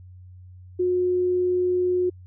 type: tone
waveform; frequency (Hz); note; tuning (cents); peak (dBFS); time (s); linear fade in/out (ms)
sine; 361.8; F#4; -39; -19; 0.79-2.1; 10
effects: added 91 Hz sine -42 dBFS peak until 2.26 s